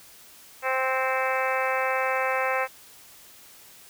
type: harmonic tone with a mistuned harmonic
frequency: 261.6 Hz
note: C4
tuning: in tune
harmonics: 2 / 3 / 4 / 5 / 6 / 7 / 8 / 9 / 10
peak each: -28 / -30 / -31 / -32 / -33 / -33 / -34 / -35 / -35 dBFS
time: 0.62-2.68 s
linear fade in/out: 50 ms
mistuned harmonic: 9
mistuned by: -39 cents
effects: white hiss -50 dBFS RMS until 3.89 s